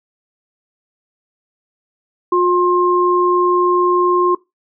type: tone pair together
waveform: sine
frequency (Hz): 357.6 / 1061.7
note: F4 / C6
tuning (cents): +41 / +25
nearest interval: octave + perfect fifth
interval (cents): 1884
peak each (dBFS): -13 / -14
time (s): 2.32-4.35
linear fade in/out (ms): 5
effects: noise-tail reverb RT60 0.2 s tail -21 dB re dry